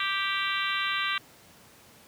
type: harmonic tone with a mistuned harmonic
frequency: 392.5 Hz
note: G4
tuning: 2 cents sharp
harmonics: 3 / 4 / 5 / 6 / 7 / 8 / 9 / 10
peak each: -32 / -33 / -34 / -35 / -35 / -36 / -37 / -37 dBFS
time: 0-1.18 s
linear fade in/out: 2 ms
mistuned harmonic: 6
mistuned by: -20 cents
effects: pink hiss -54 dBFS RMS until 2.07 s + high-pass 100 Hz 12 dB/octave